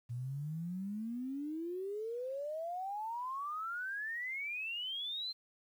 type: exponential sweep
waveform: sine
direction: up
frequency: 116.54 to 4182 Hz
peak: -37 dBFS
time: 0.09-5.33 s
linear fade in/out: 20 ms
effects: 11-bit